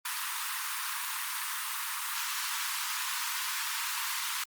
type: high-pass noise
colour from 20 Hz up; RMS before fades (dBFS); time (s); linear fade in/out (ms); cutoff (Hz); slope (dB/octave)
pink; -34; 0.05-4.44; 5; 920; 96
effects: Opus 32 kbps